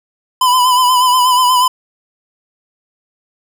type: tone with vibrato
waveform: square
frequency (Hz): 1004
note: B5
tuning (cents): +28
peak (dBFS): -9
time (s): 0.41-1.68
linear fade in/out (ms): 5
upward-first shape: sine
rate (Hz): 8.3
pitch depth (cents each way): 43
effects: none